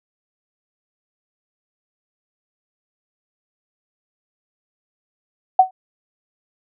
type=tone with exponential decay; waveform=sine; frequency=750 Hz; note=F#5; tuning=23 cents sharp; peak=-3 dBFS; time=5.59-5.71 s; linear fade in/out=5 ms; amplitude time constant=24 ms; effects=none